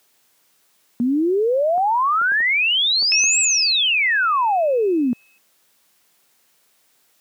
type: exponential two-way sweep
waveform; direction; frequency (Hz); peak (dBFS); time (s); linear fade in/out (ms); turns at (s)
sine; up then down; 233.1 to 7890 to 233.1; -15; 1-5.13; 0; 3.4
type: clicks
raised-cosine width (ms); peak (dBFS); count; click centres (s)
1; -24; 6; 1.779 / 2.215 / 2.319 / 2.404 / 3.025 / 3.239
type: tone with exponential decay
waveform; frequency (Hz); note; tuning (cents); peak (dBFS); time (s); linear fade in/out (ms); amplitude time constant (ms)
sine; 2584; E7; -35; -16; 3.12-5.38; 0; 490
effects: white hiss -61 dBFS RMS until 7.2 s + high-pass 150 Hz 12 dB/octave